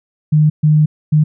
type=tone bursts at uneven times; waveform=sine; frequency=152.5 Hz; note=D#3; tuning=34 cents flat; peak=-7 dBFS; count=3; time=0.32-0.5 / 0.63-0.86 / 1.12-1.24 s; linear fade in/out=10 ms; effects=none